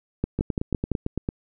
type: two click trains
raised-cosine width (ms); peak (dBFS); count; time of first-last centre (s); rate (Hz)
3; -12 / -10; 9 / 5; 0.39-1.289 / 0.24-0.917; 8.9 / 5.91
effects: none